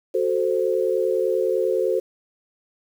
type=chord; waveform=sine; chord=F# diminished; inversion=none; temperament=equal; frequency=370 / 440 / 523.3 Hz; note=F#4 / A4 / C5; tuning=0 / 0 / 0 cents; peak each=-23 dBFS; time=0.14-2 s; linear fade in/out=10 ms; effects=8-bit